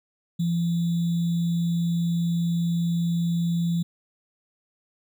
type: tone with sample-and-hold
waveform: sine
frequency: 170 Hz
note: F3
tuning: 46 cents flat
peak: -21 dBFS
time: 0.39-3.83 s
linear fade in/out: 10 ms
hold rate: 3675 Hz
effects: none